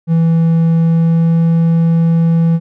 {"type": "tone with pitch glide", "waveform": "triangle", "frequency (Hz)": [164.81, 165.76], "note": ["E3", "E3"], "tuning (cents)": [0, 10], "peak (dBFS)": -6, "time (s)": [0.07, 2.6], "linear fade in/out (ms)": 50, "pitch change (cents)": 10, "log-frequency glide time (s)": [0.76, 1.4], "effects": []}